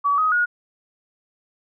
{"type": "tone with pitch steps", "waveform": "sine", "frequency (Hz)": [1140, 1259, 1444], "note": ["C#6", "D#6", "F#6"], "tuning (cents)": [48, 20, -43], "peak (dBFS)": -16, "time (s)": [0.04, 0.46], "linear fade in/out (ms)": 20, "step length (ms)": 140, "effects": []}